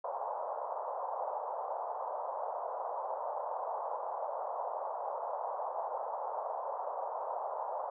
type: band-pass noise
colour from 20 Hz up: white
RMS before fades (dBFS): -38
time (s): 0.04-7.9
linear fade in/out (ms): 5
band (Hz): 530 to 1000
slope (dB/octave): 48
effects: none